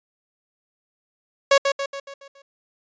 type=tone with echo; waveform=sawtooth; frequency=554.4 Hz; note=C#5; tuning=in tune; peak=-8 dBFS; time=1.51-1.58 s; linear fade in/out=5 ms; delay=140 ms; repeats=6; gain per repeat=-6 dB; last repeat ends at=2.42 s; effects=resampled to 16000 Hz